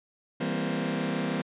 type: chord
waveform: sawtooth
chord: C dominant seventh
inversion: first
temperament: just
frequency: 163.52 / 196.22 / 235.5 / 261.6 Hz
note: E3 / G3 / Bb3 / C4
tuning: -14 / +2 / +18 / 0 cents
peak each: -29 dBFS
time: 0.4-1.42 s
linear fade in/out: 10 ms
effects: resampled to 8000 Hz

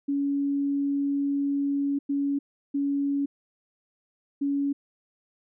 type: tone bursts at uneven times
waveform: sine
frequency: 281.3 Hz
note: C#4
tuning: 26 cents sharp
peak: -23 dBFS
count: 4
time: 0.08-1.99 / 2.09-2.39 / 2.74-3.26 / 4.41-4.73 s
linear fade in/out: 10 ms
effects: none

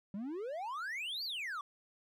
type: exponential two-way sweep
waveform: triangle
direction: up then down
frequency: 188.1 to 4798 to 1111 Hz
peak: -36 dBFS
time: 0.14-1.61 s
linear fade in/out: 2 ms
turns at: 1.24 s
effects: none

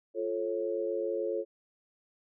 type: chord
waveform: sine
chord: F augmented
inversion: none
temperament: just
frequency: 349.2 / 436.5 / 545.7 Hz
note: F4 / A4 / C#5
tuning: 0 / -14 / -27 cents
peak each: -35 / -33 / -34 dBFS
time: 0.14-1.45 s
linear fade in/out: 50 ms
effects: none

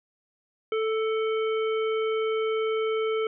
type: harmonic tone with a mistuned harmonic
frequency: 440 Hz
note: A4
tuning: in tune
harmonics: 1 / 3 / 5 / 7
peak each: -24 / -34 / -38 / -41 dBFS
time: 0.72-3.27 s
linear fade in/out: 2 ms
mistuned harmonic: 5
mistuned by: +24 cents
effects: none

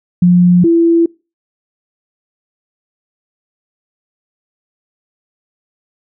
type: tone pair in turn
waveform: sine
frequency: 177.5 / 335.1 Hz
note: F3 / E4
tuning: +28 / +29 cents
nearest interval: major seventh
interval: 1101 cents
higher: second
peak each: -4 / -6 dBFS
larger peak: first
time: 0.22-0.64 / 0.64-1.06 s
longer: neither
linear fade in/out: 5 ms
effects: noise-tail reverb RT60 0.3 s tail -25 dB re dry

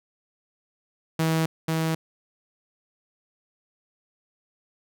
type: tone pair in turn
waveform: sawtooth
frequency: 161.2 / 161.2 Hz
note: E3 / E3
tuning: -38 / -38 cents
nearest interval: unison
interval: 0 cents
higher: neither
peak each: -17 / -19 dBFS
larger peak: first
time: 1.19-1.46 / 1.68-1.95 s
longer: neither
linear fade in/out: 5 ms
effects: none

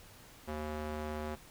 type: tone with band-pass filter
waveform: square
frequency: 76.2 Hz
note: D#2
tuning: 36 cents flat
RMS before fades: -39 dBFS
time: 0.47-1.36 s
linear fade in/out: 20 ms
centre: 690 Hz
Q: 0.56
effects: pink hiss -56 dBFS RMS until 1.5 s

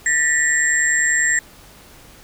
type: tone cluster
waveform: sine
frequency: 1785 / 1935 / 7480 Hz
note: A6 / B6 / A#8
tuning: +24 / -36 / +5 cents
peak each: -19 dBFS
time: 0.06-1.39 s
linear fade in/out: 2 ms
effects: pink hiss -45 dBFS RMS until 2.23 s

